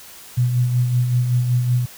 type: tone with tremolo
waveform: sine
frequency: 123.47 Hz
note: B2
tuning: in tune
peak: -13 dBFS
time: 0.37-1.86 s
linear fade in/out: 10 ms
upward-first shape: sine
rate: 5.3 Hz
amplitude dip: 45%
effects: white hiss -41 dBFS RMS until 1.97 s